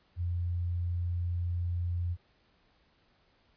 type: tone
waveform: sine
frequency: 87.31 Hz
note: F2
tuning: in tune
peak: -29 dBFS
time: 0.16-2.17 s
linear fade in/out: 50 ms
effects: pink hiss -68 dBFS RMS until 3.56 s + resampled to 11025 Hz